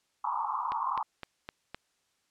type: band-pass noise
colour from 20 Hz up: pink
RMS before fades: -32 dBFS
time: 0.24-1.03 s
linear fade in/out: 5 ms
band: 830 to 1200 Hz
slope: 96 dB/octave
type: click train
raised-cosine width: 0.3 ms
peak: -22 dBFS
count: 5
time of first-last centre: 0.72-1.746 s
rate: 3.9 Hz
effects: white hiss -74 dBFS RMS until 2.3 s + low-pass 8000 Hz 12 dB/octave